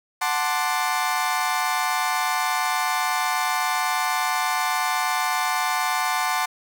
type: chord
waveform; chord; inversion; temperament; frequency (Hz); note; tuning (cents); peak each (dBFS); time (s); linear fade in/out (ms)
30% pulse; D dominant seventh; first; equal; 740 / 880 / 1046.5 / 1174.7; F#5 / A5 / C6 / D6; 0 / 0 / 0 / 0; -24 / -24 / -24 / -26; 0.21-6.46; 10
effects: none